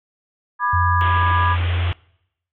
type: chord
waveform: sine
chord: G# diminished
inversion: first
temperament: equal with one note detuned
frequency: 987.8 / 1197.3 / 1661.2 Hz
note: B5 / D6 / G#6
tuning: 0 / +33 / 0 cents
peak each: -20 / -21 / -23 dBFS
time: 0.59-1.57 s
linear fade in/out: 50 ms
type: tone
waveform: sine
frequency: 87.31 Hz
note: F2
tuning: in tune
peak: -17 dBFS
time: 0.73-1.92 s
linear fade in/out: 5 ms
type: band-pass noise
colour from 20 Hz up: white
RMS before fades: -31 dBFS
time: 1.01-1.93 s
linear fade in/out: 0 ms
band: 230 to 3400 Hz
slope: 96 dB/octave
effects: noise-tail reverb RT60 0.8 s tail -24 dB re dry